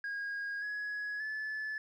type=tone with pitch steps; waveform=sine; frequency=1635 / 1678 / 1732 Hz; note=G#6 / G#6 / A6; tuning=-28 / +17 / -28 cents; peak=-33 dBFS; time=0.04-1.78 s; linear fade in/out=2 ms; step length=580 ms; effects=tanh soft clip ceiling -34 dBFS + 12-bit